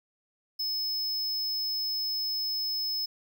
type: tone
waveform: square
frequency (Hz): 5200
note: E8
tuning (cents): -24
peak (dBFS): -29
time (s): 0.59-3.06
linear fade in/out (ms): 10
effects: none